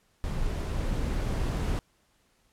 brown noise with level ramp, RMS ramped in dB -31 to -27 dBFS, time 0.24-1.79 s, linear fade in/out 0 ms, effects pink hiss -68 dBFS RMS until 2.52 s + low-pass 12000 Hz 12 dB/octave

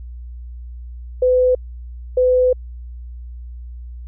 sine tone bursts at uneven times, 505 Hz, B4, 39 cents sharp, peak -11 dBFS, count 2, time 1.22-1.55 / 2.17-2.53 s, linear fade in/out 5 ms, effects added 60 Hz sine -30 dBFS peak until 4.07 s

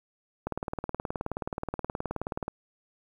click train, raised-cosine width 1 ms, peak -17 dBFS, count 39, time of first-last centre 0.47-2.481 s, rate 18.9 Hz, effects 9-bit

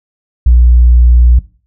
triangle tone with tanh clipping, 60.1 Hz, B1, 46 cents flat, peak -3 dBFS, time 0.46-1.39 s, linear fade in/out 5 ms, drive 6 dB, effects noise-tail reverb RT60 0.4 s tail -18 dB re dry

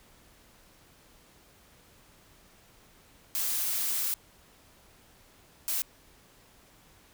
blue noise bursts at uneven times, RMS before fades -30 dBFS, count 2, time 3.35-4.14 / 5.68-5.82 s, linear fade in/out 0 ms, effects pink hiss -59 dBFS RMS until 7.13 s

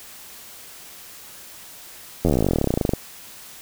slowing click train, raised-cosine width 2 ms, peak -6 dBFS, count 30, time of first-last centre 2.25-2.936 s, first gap 11 ms, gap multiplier 1.05, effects white hiss -42 dBFS RMS until 3.61 s

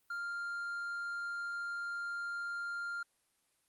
triangle tone, 1396.9 Hz, F6, in tune, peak -35 dBFS, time 0.1-3.03 s, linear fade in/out 5 ms, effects white hiss -75 dBFS RMS until 3.68 s + Opus 32 kbps

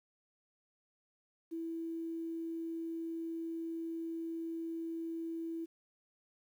sine tone, 329.8 Hz, E4, 1 cent sharp, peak -37 dBFS, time 1.51-5.66 s, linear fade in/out 20 ms, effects 11-bit

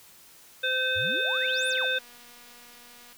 harmonic tone, 515 Hz, C5, 28 cents flat, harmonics 1 / 3 / 5 / 7, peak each -32 / -27 / -33 / -29 dBFS, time 0.63-1.99 s, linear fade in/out 10 ms
sine exponential two-way sweep, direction up then down, 78.9 to 10580 to 463.9 Hz, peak -36 dBFS, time 0.95-1.87 s, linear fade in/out 20 ms, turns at 1.68 s
click train, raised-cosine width 0.2 ms, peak -36 dBFS, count 432, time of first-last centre 1.34-3.128 s, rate 241 Hz
effects white hiss -53 dBFS RMS until 3.17 s

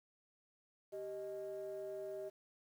triangle ring-modulated tone, 116.54 Hz, A#2, in tune, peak -36 dBFS, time 0.92-2.3 s, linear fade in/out 20 ms, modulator 506 Hz, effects tanh soft clip ceiling -36 dBFS + 11-bit

